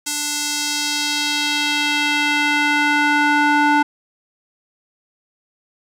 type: tone with band-pass filter sweep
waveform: square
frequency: 294.1 Hz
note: D4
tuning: 3 cents sharp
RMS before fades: -18 dBFS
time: 0.06-3.83 s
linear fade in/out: 10 ms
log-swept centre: 7700 to 1100 Hz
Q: 1.3
effects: none